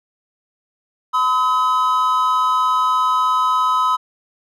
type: tone pair together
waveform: triangle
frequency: 1012.8 / 1276 Hz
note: B5 / D#6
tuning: +43 / +43 cents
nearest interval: major third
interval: 400 cents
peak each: -15 / -15 dBFS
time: 1.13-3.97 s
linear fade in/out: 20 ms
effects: none